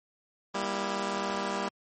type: chord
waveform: 10% pulse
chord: E diminished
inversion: first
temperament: just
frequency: 197.78 / 237.3 / 329.6 Hz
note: G3 / Bb3 / E4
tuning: +16 / +31 / 0 cents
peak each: -24 / -28 / -29 dBFS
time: 0.54-1.69 s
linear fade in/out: 10 ms
effects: MP3 32 kbps